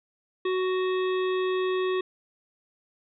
harmonic tone, 371.3 Hz, F#4, 6 cents sharp, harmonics 1 / 3 / 5 / 7 / 9 / 10, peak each -24 / -34 / -38 / -41 / -43 / -44 dBFS, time 0.45-2.01 s, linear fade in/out 5 ms, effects none

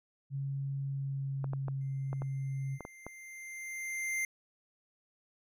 sine tone with pitch glide, 137.8 to 135.82 Hz, C#3 to C#3, -10 to -35 cents, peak -33 dBFS, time 0.3-2.79 s, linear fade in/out 50 ms, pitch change -25 cents, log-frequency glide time 0.82-1.76 s
clicks, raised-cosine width 1 ms, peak -27 dBFS, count 8, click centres 1.443 / 1.534 / 1.683 / 2.13 / 2.22 / 2.807 / 2.851 / 3.066 s
square tone with exponential growth, 2093 Hz, C7, in tune, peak -31 dBFS, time 1.81-4.25 s, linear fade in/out 2 ms, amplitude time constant 530 ms
effects resampled to 32000 Hz

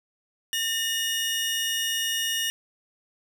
sawtooth tone pair together, 1814.3 / 2880 Hz, A#6 / F#7, -47 / -47 cents, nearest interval minor sixth, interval 800 cents, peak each -27 / -23 dBFS, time 0.53-2.5 s, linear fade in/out 0 ms, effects none

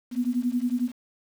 sine beating tone pair, 240 / 251 Hz, B3 / B3, -49 / +28 cents, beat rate 11 Hz, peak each -26 dBFS, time 0.11-0.92 s, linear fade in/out 50 ms, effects 8-bit

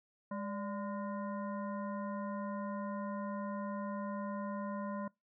harmonic tone with a mistuned harmonic, 204.7 Hz, G#3, 25 cents flat, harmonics 1 / 3 / 5 / 7 / 9, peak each -39 / -43 / -44 / -52 / -57 dBFS, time 0.31-5.08 s, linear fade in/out 5 ms, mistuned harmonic 3, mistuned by -84 cents, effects noise-tail reverb RT60 0.2 s tail -24 dB re dry

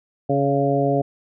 harmonic tone with a mistuned harmonic, 140 Hz, C#3, 18 cents sharp, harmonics 1 / 2 / 3 / 4 / 5, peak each -23 / -23 / -23 / -23 / -23 dBFS, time 0.29-1.02 s, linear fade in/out 10 ms, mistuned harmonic 5, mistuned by -18 cents, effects none

